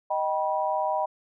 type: chord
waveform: sine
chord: Eb augmented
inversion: none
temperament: just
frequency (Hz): 622.3 / 777.8 / 972.3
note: Eb5 / G5 / B5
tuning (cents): 0 / -14 / -27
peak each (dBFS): -28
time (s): 0.1-1.06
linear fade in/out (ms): 10
effects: none